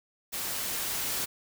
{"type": "noise with level ramp", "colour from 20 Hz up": "white", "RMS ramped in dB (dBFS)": [-34, -31], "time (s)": [0.32, 1.26], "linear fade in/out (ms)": 20, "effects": []}